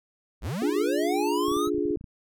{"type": "linear sweep", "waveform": "square", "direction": "up", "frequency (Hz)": [34.53, 1312], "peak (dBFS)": -29, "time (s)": [0.41, 1.7], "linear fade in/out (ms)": 50}
{"type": "chord", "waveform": "sine", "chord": "D diminished", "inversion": "none", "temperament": "equal with one note detuned", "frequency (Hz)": [293.7, 349.2, 416.5], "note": ["D4", "F4", "Ab4"], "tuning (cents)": [0, 0, 5], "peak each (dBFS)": -28, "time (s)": [0.62, 1.96], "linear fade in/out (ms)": 2}
{"type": "clicks", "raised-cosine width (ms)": 5, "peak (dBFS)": -30, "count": 11, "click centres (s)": [1.483, 1.516, 1.567, 1.674, 1.746, 1.781, 1.855, 1.907, 1.972, 2.011, 2.042]}
{"effects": []}